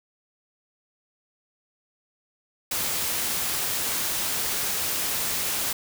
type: noise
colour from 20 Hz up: white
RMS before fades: -27 dBFS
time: 2.71-5.73 s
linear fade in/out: 5 ms
effects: none